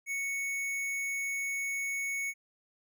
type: tone with hard clipping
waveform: sine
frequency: 2217 Hz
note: C#7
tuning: in tune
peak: -33 dBFS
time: 0.06-2.34 s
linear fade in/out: 50 ms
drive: 15 dB
effects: none